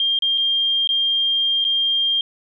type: tone with dropouts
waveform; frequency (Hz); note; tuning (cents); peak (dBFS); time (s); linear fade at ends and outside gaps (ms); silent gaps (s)
sine; 3202; G7; +36; -16; 0-2.21; 2; 0.189-0.222 / 0.377-0.38 / 0.874-0.89 / 1.643-1.649
effects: none